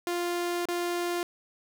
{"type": "tone with dropouts", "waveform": "sawtooth", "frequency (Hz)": 349.2, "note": "F4", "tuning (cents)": 0, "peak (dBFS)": -24, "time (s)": [0.07, 1.23], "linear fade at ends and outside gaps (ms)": 1, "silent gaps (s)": [0.655, 0.686], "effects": []}